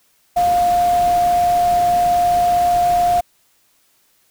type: tone in noise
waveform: sine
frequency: 705 Hz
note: F5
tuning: 16 cents sharp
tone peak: -12 dBFS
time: 0.36-3.21 s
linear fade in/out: 10 ms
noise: pink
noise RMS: -30 dBFS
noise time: 0.36-3.21 s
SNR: +15 dB
effects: white hiss -59 dBFS RMS until 4.3 s